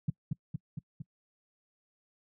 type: tone with echo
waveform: sine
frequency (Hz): 150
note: D3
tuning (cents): +37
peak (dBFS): -24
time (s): 0.08-0.1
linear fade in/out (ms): 5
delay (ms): 230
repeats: 4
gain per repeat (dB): -3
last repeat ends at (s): 1.02
effects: noise-tail reverb RT60 0.1 s tail -26 dB re dry + high-pass 60 Hz 12 dB/octave